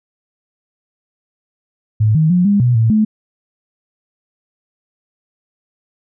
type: tone with pitch steps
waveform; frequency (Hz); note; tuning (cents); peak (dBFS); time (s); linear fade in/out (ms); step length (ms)
sine; 108 / 157.4 / 178.8 / 202.6 / 122.6 / 112.8 / 215.5; A2 / D#3 / F3 / G#3 / B2 / A2 / A3; -32 / +20 / +41 / -43 / -12 / +44 / -36; -9; 2-3.05; 10; 150
effects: none